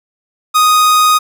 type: tone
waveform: 45% pulse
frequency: 1244.5 Hz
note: D#6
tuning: in tune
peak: -7 dBFS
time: 0.54-1.19 s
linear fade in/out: 20 ms
effects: none